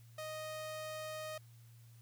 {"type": "tone", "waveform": "sawtooth", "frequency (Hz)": 622.3, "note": "D#5", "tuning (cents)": 0, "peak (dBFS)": -38, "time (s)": [0.18, 1.38], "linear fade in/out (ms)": 5, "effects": ["added 116 Hz sine -56 dBFS peak until 2.01 s", "white hiss -69 dBFS RMS until 2.01 s"]}